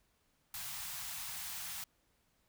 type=band-stop noise; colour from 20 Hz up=white; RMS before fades=-43 dBFS; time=0.54-1.84 s; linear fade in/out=2 ms; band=190 to 710 Hz; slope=48 dB/octave; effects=pink hiss -75 dBFS RMS until 2.48 s